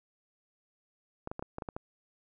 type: clicks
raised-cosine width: 1 ms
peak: -23 dBFS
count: 8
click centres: 1.274 / 1.315 / 1.394 / 1.425 / 1.584 / 1.622 / 1.688 / 1.765 s
effects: none